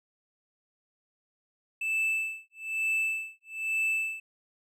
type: tone with tremolo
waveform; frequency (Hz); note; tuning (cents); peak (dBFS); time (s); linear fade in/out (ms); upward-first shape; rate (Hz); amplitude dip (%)
triangle; 2637; E7; 0; -23; 1.81-4.2; 5; sine; 1.1; 100
effects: none